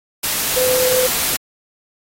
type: tone in noise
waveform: sine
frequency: 508 Hz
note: B4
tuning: 49 cents sharp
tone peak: -16 dBFS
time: 0.56-1.07 s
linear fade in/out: 10 ms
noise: white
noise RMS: -19 dBFS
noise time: 0.23-1.37 s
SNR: 0 dB
effects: AAC 48 kbps